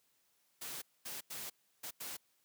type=noise bursts at uneven times; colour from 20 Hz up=white; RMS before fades=-44 dBFS; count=5; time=0.61-0.82 / 1.05-1.21 / 1.3-1.5 / 1.83-1.91 / 2-2.17 s; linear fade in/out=10 ms; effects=white hiss -75 dBFS RMS until 2.44 s + high-pass 100 Hz 12 dB/octave